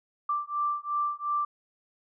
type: beating tone pair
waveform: sine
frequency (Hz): 1174.7 / 1177.5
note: D6 / D6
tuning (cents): 0 / +4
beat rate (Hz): 2.8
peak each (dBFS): -30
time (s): 0.29-1.45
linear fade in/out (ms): 5
effects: none